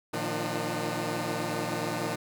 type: tone cluster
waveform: 10% pulse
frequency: 115 / 154.7 / 175.9 / 300 Hz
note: A#2 / D#3 / F3 / D4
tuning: -23 / -10 / +13 / +37 cents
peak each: -27 dBFS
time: 0.13-2.16 s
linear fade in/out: 10 ms
effects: none